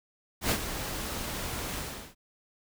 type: noise with ADSR envelope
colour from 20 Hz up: pink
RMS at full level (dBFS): -25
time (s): 0.41-2.15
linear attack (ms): 93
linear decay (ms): 69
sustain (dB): -10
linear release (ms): 370
effects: none